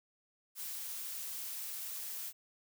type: noise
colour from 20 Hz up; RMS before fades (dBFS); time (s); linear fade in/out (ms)
blue; -42; 0.55-2.33; 50
effects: none